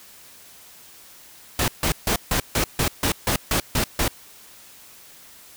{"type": "noise bursts", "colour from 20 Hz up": "pink", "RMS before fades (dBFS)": -21, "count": 11, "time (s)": [1.59, 4.08], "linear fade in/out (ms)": 2, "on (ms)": 90, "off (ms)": 150, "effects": ["white hiss -47 dBFS RMS until 5.56 s"]}